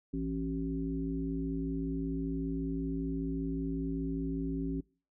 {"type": "harmonic tone with a mistuned harmonic", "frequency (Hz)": 54.7, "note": "A1", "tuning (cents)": -9, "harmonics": [1, 3, 5, 7], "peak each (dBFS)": [-39, -38, -34, -43], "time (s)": [0.13, 4.81], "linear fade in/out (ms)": 10, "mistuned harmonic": 3, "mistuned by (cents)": 44, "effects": ["noise-tail reverb RT60 0.4 s tail -25 dB re dry"]}